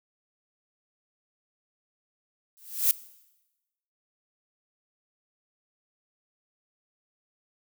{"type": "noise with exponential growth", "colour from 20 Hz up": "violet", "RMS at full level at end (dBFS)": -18, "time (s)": [2.57, 2.91], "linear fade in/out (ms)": 0, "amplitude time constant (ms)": 72, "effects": ["noise-tail reverb RT60 1.0 s tail -19 dB re dry"]}